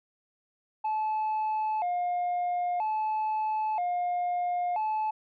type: tone with vibrato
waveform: sine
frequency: 784 Hz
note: G5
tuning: in tune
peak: -24 dBFS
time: 0.84-5.11 s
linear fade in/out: 10 ms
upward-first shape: square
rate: 0.51 Hz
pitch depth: 170 cents each way
effects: tanh soft clip ceiling -25 dBFS